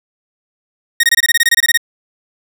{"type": "tone bursts", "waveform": "sawtooth", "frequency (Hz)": 1864.7, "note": "A#6", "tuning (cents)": 0, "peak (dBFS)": -4, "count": 14, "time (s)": [1, 1.775], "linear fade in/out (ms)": 5, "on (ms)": 34, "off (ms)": 23, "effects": []}